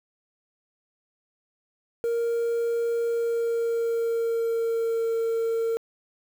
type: tone with pitch glide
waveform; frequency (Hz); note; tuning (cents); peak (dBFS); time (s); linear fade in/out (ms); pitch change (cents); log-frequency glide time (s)
sine; 466.2 to 456.1; A#4 to A#4; 0 to -38; -20; 2.04-5.77; 0; -38; 3.03-5.13
effects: tanh soft clip ceiling -22 dBFS + 8-bit